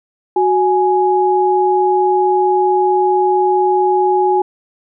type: tone pair together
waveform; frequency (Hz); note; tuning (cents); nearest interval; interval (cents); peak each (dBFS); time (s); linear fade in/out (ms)
sine; 370 / 834.5; F#4 / G#5; 0 / +8; octave + major second; 1408; -13; 0.36-4.42; 5
effects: none